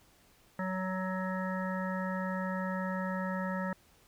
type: harmonic tone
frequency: 186.9 Hz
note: F#3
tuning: 18 cents sharp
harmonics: 1 / 3 / 5 / 7 / 9 / 10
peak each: -34 / -39 / -41 / -42 / -44 / -44 dBFS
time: 0.59-3.73 s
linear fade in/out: 2 ms
effects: pink hiss -64 dBFS RMS until 4.07 s